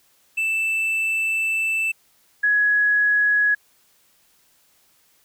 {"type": "tone pair in turn", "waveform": ["triangle", "sine"], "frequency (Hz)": [2648, 1676.2], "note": ["E7", "G#6"], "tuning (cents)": [7, 16], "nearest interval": "minor sixth", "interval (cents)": 791, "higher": "first", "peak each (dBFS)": [-18, -15], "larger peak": "second", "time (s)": [[0.37, 1.92], [2.43, 3.55]], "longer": "first", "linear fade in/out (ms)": 10, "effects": ["white hiss -60 dBFS RMS until 5.24 s"]}